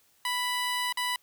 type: tone with dropouts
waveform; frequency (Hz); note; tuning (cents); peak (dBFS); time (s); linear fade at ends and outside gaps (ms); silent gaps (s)
15% pulse; 989; B5; +2; -21; 0.25-1.16; 2; 0.925-0.972
effects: white hiss -65 dBFS RMS until 1.22 s